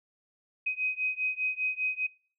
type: beating tone pair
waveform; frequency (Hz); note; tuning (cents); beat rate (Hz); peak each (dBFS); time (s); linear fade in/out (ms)
sine; 2515 / 2520; D#7 / D#7; +18 / +21; 5; -31; 0.66-2.07; 10
effects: noise-tail reverb RT60 0.5 s tail -26 dB re dry